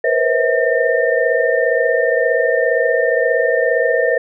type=tone cluster; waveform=sine; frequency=473.9 / 495.9 / 531 / 645 / 1809 Hz; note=A#4 / B4 / C5 / E5 / A6; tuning=+28 / +7 / +25 / -38 / +48 cents; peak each=-19 dBFS; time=0.04-4.18 s; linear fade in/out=5 ms; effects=none